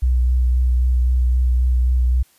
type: tone with vibrato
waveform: sine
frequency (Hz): 62.2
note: B1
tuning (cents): +13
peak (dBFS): -13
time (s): 0.02-2.23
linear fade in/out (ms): 10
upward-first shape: sine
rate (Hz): 3.8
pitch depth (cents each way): 20
effects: white hiss -56 dBFS RMS until 2.38 s + resampled to 32000 Hz